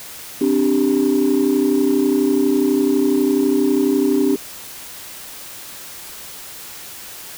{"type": "chord", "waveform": "sine", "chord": "C suspended second", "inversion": "none", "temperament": "equal", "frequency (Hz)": [261.6, 293.7, 392], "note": ["C4", "D4", "G4"], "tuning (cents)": [0, 0, 0], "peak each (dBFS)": [-17, -16, -17], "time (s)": [0.41, 4.36], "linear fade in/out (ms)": 5, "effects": ["tanh soft clip ceiling -8 dBFS", "white hiss -35 dBFS RMS until 7.37 s"]}